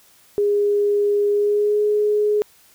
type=tone with pitch glide; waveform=sine; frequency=410 to 419.1 Hz; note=G#4 to G#4; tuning=-22 to +16 cents; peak=-15 dBFS; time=0.38-2.42 s; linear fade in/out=0 ms; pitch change=+38 cents; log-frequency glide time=1.3-1.82 s; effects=white hiss -53 dBFS RMS until 2.74 s